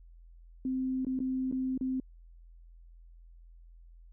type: tone with dropouts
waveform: sine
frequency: 260 Hz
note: C4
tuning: 11 cents flat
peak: -29 dBFS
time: 0.65-2 s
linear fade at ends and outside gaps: 2 ms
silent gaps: 1.049-1.067 / 1.191-1.202 / 1.514-1.524 / 1.777-1.81 s
effects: added 42 Hz sine -51 dBFS peak until 4.12 s